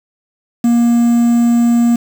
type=tone with quantisation; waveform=triangle; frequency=236.1 Hz; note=A#3; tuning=22 cents sharp; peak=-6 dBFS; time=0.64-1.96 s; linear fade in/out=5 ms; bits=5; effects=none